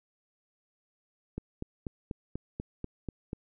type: click train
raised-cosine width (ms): 3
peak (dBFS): -22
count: 9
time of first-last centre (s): 1.38-3.331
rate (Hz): 4.1
effects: none